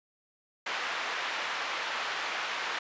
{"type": "band-pass noise", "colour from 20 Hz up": "pink", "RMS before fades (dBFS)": -34, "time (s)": [0.66, 2.79], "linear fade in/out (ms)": 5, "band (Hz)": [1000, 3000], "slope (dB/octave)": 12, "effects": ["resampled to 16000 Hz"]}